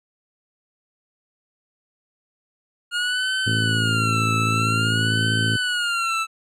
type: tone with vibrato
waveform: 25% pulse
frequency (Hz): 1418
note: F6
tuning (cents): +26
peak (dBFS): -17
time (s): 2.91-6.27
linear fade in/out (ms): 50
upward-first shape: sine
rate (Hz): 0.51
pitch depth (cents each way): 130
type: harmonic tone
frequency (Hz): 55.4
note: A1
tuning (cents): +13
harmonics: 2 / 3 / 4 / 5 / 6 / 7 / 8 / 9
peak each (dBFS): -22 / -31 / -30 / -31 / -40 / -36 / -44 / -42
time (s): 3.46-5.57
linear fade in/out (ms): 10
effects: low-pass 8000 Hz 12 dB/octave